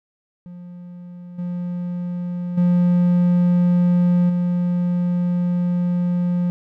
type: tone with level steps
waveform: triangle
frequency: 176.6 Hz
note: F3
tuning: 20 cents sharp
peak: -32 / -21 / -11 / -15 dBFS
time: 0.46-6.5 s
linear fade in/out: 0 ms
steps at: 1.38 / 2.57 / 4.29 s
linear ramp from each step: 10 ms
effects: none